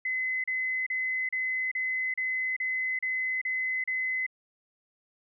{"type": "tone bursts", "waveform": "sine", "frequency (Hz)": 2035, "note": "C7", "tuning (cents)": -49, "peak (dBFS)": -27, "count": 10, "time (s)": [0.05, 4.265], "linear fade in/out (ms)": 5, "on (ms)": 390, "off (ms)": 35, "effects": []}